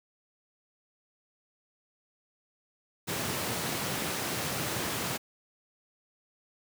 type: high-pass noise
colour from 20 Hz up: pink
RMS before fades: -33 dBFS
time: 3.07-5.18 s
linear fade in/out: 20 ms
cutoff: 100 Hz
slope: 24 dB/octave
effects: none